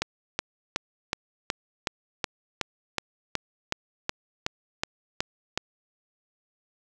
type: click train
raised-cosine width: 0.2 ms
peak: -8 dBFS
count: 16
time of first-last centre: 0.02-5.576 s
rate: 2.7 Hz
effects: none